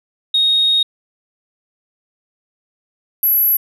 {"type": "tone pair in turn", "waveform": "sine", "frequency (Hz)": [3734, 11668], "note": ["A#7", "F#9"], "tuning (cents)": [2, -25], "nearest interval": "octave + minor sixth", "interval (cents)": 1973, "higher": "second", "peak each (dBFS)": -10, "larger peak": "neither", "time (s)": [[0.34, 0.83], [3.23, 3.57]], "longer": "first", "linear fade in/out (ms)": 5, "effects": ["tanh soft clip ceiling -7 dBFS"]}